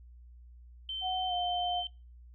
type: tone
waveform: sine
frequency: 3096 Hz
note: G7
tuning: 22 cents flat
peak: -34 dBFS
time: 0.89-1.87 s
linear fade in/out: 2 ms
type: tone with pitch glide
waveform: sine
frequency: 740 to 713.6 Hz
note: F#5 to F5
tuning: 0 to +37 cents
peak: -31 dBFS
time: 1.01-1.84 s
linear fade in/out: 50 ms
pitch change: -63 cents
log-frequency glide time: 1.28-1.33 s
effects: noise-tail reverb RT60 0.3 s tail -22 dB re dry + added 60 Hz sine -50 dBFS peak until 2.34 s